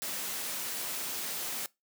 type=noise; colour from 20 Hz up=white; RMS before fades=-36 dBFS; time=0.02-1.66 s; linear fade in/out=0 ms; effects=noise-tail reverb RT60 0.2 s tail -22 dB re dry + high-pass 150 Hz 12 dB/octave